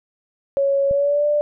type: tone with pitch glide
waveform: sine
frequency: 554.4 to 590.8 Hz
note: C#5 to D5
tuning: 0 to +10 cents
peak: -15 dBFS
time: 0.57-1.41 s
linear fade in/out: 0 ms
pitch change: +110 cents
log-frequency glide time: 0.88-1.26 s
type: click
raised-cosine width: 5 ms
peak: -20 dBFS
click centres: 0.911 s
effects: none